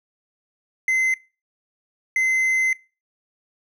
triangle tone bursts at uneven times, 2059 Hz, C7, 28 cents flat, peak -15 dBFS, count 2, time 0.88-1.14 / 2.16-2.73 s, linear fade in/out 2 ms, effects noise-tail reverb RT60 0.3 s tail -21 dB re dry

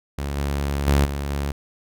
sawtooth tone with level steps, 70.6 Hz, C#2, 32 cents sharp, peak -21 / -18 / -11 / -21 / -19 dBFS, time 0.18-1.52 s, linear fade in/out 5 ms, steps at 0.37 / 0.87 / 1.05 / 1.3 s, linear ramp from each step 2 ms, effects none

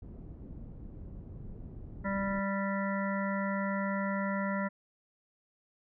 pink low-pass noise, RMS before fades -45 dBFS, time 0.02-2.4 s, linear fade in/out 5 ms, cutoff 250 Hz, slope 12 dB/octave
harmonic tone, 196.6 Hz, G3, 5 cents sharp, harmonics 1 / 3 / 5 / 7 / 9 / 10, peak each -32 / -37 / -39 / -40 / -42 / -42 dBFS, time 2.04-4.69 s, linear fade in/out 20 ms
effects none

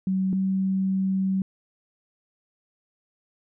sine tone pair in turn, 189.3 / 190.95 Hz, F#3 / G3, +40 / -45 cents, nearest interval unison, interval 15 cents, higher second, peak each -21 dBFS, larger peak neither, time 0.07-0.33 / 0.33-1.42 s, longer second, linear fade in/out 2 ms, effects none

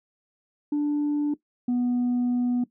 sine tone pair in turn, 293.7 / 245.3 Hz, D4 / B3, 0 / -12 cents, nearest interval minor third, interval 312 cents, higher first, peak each -19 dBFS, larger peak neither, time 0.72-1.34 / 1.68-2.64 s, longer second, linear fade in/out 5 ms, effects noise-tail reverb RT60 0.1 s tail -17 dB re dry + tanh soft clip ceiling -20 dBFS

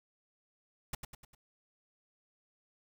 pink noise with echo, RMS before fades -36 dBFS, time 0.93-0.95 s, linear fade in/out 5 ms, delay 100 ms, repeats 4, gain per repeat -6 dB, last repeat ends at 1.35 s, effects none

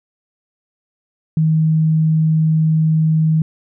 sine tone, 158.2 Hz, D#3, 29 cents sharp, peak -11 dBFS, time 1.37-3.42 s, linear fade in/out 2 ms, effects none

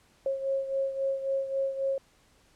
sine beating tone pair, 541 / 544.7 Hz, C#5 / C#5, -42 / -30 cents, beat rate 3.7 Hz, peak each -28 / -34 dBFS, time 0.26-1.98 s, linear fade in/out 2 ms, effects pink hiss -63 dBFS RMS until 2.55 s + low-pass 10000 Hz 12 dB/octave

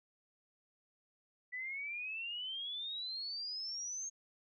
sine exponential sweep, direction up, 1965 to 6500 Hz, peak -39 dBFS, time 1.52-4.1 s, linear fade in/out 20 ms, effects none

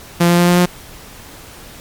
sawtooth tone with pitch steps, 172.1 / 173.5 / 174.91 / 176.33 / 177.76 Hz, F3 / F3 / F3 / F3 / F3, -25 / -11 / +3 / +17 / +31 cents, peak -5 dBFS, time 0.2-0.66 s, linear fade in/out 10 ms, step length 92 ms, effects pink hiss -37 dBFS RMS until 1.8 s + MP3 96 kbps

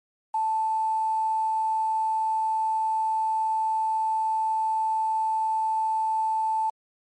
sine tone with quantisation, 880 Hz, A5, in tune, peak -22 dBFS, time 0.34-6.7 s, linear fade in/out 5 ms, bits 8, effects MP3 48 kbps

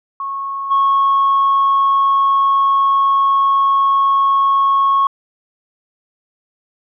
sine tone with level steps, 1098 Hz, C#6, 17 cents flat, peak -20 / -9 dBFS, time 0.2-5.07 s, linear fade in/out 2 ms, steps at 0.7 s, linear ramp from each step 20 ms, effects tanh soft clip ceiling -7 dBFS

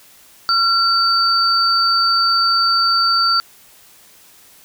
sine tone pair together, 1366 / 4595 Hz, F6 / D8, -39 / -39 cents, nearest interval octave + major sixth, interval 2100 cents, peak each -15 dBFS, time 0.49-3.4 s, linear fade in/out 0 ms, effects white hiss -47 dBFS RMS until 4.64 s

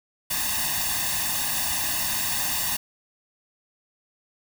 white noise with comb filter, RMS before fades -26 dBFS, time 0.3-2.77 s, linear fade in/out 10 ms, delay 1.1 ms, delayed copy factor +1, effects none

